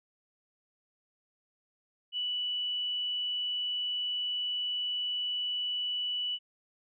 sine tone, 2960 Hz, F#7, in tune, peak -30 dBFS, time 2.12-6.39 s, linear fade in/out 50 ms, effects none

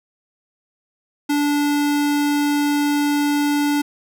square tone, 290.8 Hz, D4, 17 cents flat, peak -17 dBFS, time 1.29-3.82 s, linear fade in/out 10 ms, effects none

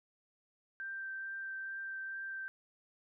sine tone with vibrato, 1568 Hz, G6, in tune, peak -39 dBFS, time 0.8-2.48 s, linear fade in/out 0 ms, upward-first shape triangle, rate 2.3 Hz, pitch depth 11 cents each way, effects none

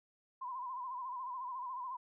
sine tone with vibrato, 1013 Hz, B5, 44 cents sharp, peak -39 dBFS, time 0.41-1.97 s, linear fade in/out 10 ms, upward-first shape sine, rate 14 Hz, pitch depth 82 cents each way, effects none

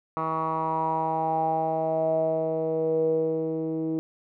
10% pulse tone with low-pass filter sweep, 160.3 Hz, E3, 48 cents flat, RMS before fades -26 dBFS, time 0.17-3.99 s, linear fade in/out 0 ms, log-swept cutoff 1200 to 360 Hz, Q 7, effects none

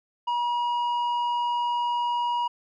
square tone with low-pass filter, 960 Hz, B5, 49 cents flat, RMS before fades -26 dBFS, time 0.27-2.48 s, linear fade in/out 10 ms, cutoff 2100 Hz, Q 1.3, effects none

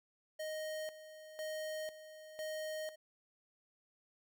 square tone with tremolo, 622.3 Hz, D#5, in tune, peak -40 dBFS, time 0.39-2.96 s, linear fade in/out 10 ms, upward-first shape square, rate 1 Hz, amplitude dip 75%, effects none

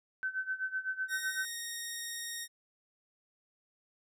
sine tone with tremolo, 1529 Hz, G6, 44 cents flat, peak -30 dBFS, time 0.23-1.45 s, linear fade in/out 0 ms, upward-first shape sine, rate 7.9 Hz, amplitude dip 85%
10% pulse tone with vibrato, 1864.7 Hz, A#6, in tune, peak -29 dBFS, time 1.08-2.48 s, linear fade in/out 50 ms, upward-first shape sine, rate 20 Hz, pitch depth 9 cents each way
effects none

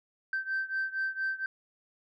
sine beating tone pair, 1554 / 1558.3 Hz, G6 / G6, -16 / -11 cents, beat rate 4.3 Hz, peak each -31 / -33 dBFS, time 0.33-1.46 s, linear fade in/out 2 ms, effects tanh soft clip ceiling -25 dBFS

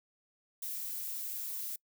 violet noise, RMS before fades -39 dBFS, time 0.62-1.76 s, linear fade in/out 5 ms, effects noise-tail reverb RT60 0.1 s tail -25 dB re dry

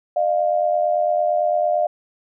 sine tone pair together, 609.6 / 698.5 Hz, D#5 / F5, -36 / 0 cents, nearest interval major second, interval 236 cents, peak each -19 dBFS, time 0.16-1.87 s, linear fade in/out 5 ms, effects none

